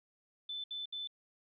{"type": "tone bursts", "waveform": "sine", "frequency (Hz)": 3518, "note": "A7", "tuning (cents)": -1, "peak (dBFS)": -38, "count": 3, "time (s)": [0.49, 1.074], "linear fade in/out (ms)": 5, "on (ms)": 150, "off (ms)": 67, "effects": []}